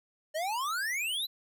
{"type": "exponential sweep", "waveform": "square", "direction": "up", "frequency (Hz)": [596, 4106], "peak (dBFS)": -31, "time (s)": [0.34, 1.27], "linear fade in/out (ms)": 20, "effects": []}